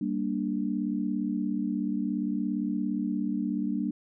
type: chord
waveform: sine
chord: G minor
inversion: none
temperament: equal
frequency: 196 / 233.1 / 293.7 Hz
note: G3 / Bb3 / D4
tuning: 0 / 0 / 0 cents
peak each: -31 dBFS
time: 0.01-3.91 s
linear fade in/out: 5 ms
effects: none